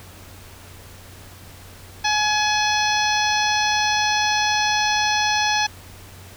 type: harmonic tone with a mistuned harmonic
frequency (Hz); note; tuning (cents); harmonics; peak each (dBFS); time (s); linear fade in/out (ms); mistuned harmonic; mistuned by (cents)
844; G#5; +28; 1 / 2 / 3 / 4 / 5 / 6 / 7; -21 / -24 / -26 / -27 / -28 / -29 / -29; 2.04-5.67; 10; 6; +48
effects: added 92 Hz sine -44 dBFS peak until 6.36 s + pink hiss -44 dBFS RMS until 6.36 s